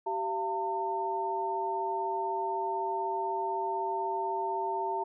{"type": "tone cluster", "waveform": "sine", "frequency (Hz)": [386.7, 683, 904], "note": ["G4", "F5", "A5"], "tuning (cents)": [-24, -39, 47], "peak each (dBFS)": [-35, -37, -31], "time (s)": [0.06, 5.04], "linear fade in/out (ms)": 10, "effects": []}